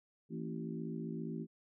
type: harmonic tone with a mistuned harmonic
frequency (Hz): 55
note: A1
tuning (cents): 0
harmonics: 3 / 4 / 5 / 6 / 7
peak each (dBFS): -42 / -43 / -47 / -47 / -48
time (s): 0.29-1.47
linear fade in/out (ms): 50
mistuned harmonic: 4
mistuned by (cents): +57
effects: none